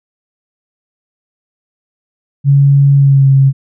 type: tone with pitch glide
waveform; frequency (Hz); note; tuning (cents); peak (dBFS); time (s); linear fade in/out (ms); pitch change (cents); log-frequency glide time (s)
sine; 140 to 135.86; C#3 to C#3; +18 to -34; -4; 2.44-3.53; 50; -52; 2.96-3.28
effects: none